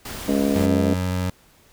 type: noise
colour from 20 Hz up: pink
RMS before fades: -33 dBFS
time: 0.05-0.66 s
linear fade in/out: 5 ms
type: harmonic tone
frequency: 69.6 Hz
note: C#2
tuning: 8 cents sharp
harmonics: 3 / 4 / 5 / 6 / 7 / 8 / 9 / 10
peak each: -22 / -21 / -34 / -29 / -27 / -38 / -29 / -38 dBFS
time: 0.28-0.94 s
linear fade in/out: 5 ms
type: tone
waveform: 25% pulse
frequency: 91.4 Hz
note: F#2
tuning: 21 cents flat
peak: -18 dBFS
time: 0.55-1.3 s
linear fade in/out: 5 ms
effects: pink hiss -55 dBFS RMS until 1.72 s